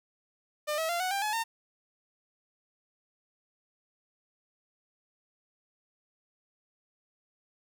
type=tone with pitch steps; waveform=sawtooth; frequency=601 / 644.1 / 690.4 / 739.9 / 793 / 849.9 / 910.9 Hz; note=D5 / E5 / F5 / F#5 / G5 / G#5 / A#5; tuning=+40 / -40 / -20 / 0 / +20 / +40 / -40 cents; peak=-25 dBFS; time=0.67-1.44 s; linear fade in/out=20 ms; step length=110 ms; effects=10-bit